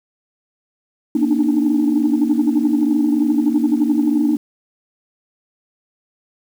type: tone cluster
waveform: sine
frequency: 235.6 / 286.2 / 297.4 / 309.4 Hz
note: A#3 / D4 / D4 / D#4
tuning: +19 / -45 / +22 / -10 cents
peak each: -18 dBFS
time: 1.15-4.37 s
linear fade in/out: 5 ms
effects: tanh soft clip ceiling -7 dBFS + 7-bit